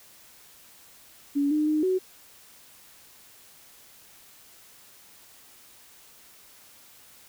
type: tone with pitch steps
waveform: sine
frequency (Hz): 284.2 / 303.4 / 306.5 / 372.7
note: C#4 / D#4 / D#4 / F#4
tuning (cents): +43 / -44 / -26 / +13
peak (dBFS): -21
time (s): 1.35-1.99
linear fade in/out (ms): 20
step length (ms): 160
effects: white hiss -53 dBFS RMS until 7.28 s